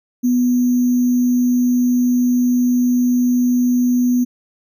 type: tone with sample-and-hold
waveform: sine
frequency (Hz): 246.9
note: B3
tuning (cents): 0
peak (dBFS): -12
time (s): 0.23-4.25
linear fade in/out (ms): 20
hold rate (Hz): 6300
effects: none